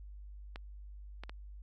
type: clicks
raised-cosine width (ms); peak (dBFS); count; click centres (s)
0.3; -28; 3; 0.559 / 1.236 / 1.295
effects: added 50 Hz sine -46 dBFS peak until 1.62 s